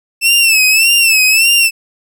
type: tone with vibrato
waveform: sawtooth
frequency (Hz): 2651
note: E7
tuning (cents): +9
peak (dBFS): -4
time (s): 0.21-1.71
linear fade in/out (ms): 50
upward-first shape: sine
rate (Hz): 1.7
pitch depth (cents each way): 91
effects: none